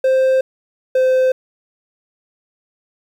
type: tone pair in turn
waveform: triangle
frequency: 524 / 516.8 Hz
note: C5 / C5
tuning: +2 / -21 cents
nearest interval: unison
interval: 23 cents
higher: first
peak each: -9 dBFS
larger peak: neither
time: 0.04-0.41 / 0.95-1.32 s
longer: neither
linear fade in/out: 5 ms
effects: 8-bit

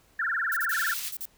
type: tone with vibrato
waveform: sine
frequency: 1567 Hz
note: G6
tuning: 1 cent flat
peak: -25 dBFS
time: 0.19-0.94 s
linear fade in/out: 5 ms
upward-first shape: sine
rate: 20 Hz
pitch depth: 260 cents each way
type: noise bursts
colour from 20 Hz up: violet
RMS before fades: -35 dBFS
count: 9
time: 0.52-1.254 s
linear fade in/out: 0 ms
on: 46 ms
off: 40 ms
type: high-pass noise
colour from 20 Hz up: pink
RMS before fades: -36 dBFS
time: 0.69-1.13 s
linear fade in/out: 50 ms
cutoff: 3100 Hz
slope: 12 dB/octave
effects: pink hiss -62 dBFS RMS until 1.37 s

